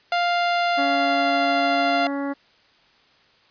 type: tone with pitch glide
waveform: sawtooth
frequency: 698.5 to 693.3 Hz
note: F5 to F5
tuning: 0 to -13 cents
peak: -15 dBFS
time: 0.12-2.07 s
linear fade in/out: 2 ms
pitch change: -13 cents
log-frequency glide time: 0.3-1.29 s
type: harmonic tone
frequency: 280 Hz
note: C#4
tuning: 18 cents sharp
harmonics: 1 / 2 / 3 / 4 / 5 / 6 / 7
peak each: -25 / -31 / -35 / -37 / -39 / -41 / -42 dBFS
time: 0.77-2.34 s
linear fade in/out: 20 ms
effects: white hiss -57 dBFS RMS until 3.5 s + resampled to 11025 Hz